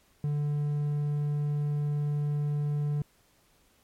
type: tone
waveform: triangle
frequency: 146.83 Hz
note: D3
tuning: in tune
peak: -24 dBFS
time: 0.24-3.02 s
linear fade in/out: 2 ms
effects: pink hiss -65 dBFS RMS until 3.83 s + MP3 64 kbps